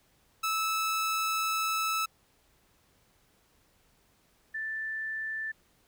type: tone pair in turn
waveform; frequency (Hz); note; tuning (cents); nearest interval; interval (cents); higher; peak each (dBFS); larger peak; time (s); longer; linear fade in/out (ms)
sawtooth / sine; 1308 / 1764.7; E6 / A6; -14 / +5; perfect fourth; 519; second; -24 / -32; first; 0.43-2.06 / 4.54-5.52; first; 10
effects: pink hiss -67 dBFS RMS until 5.87 s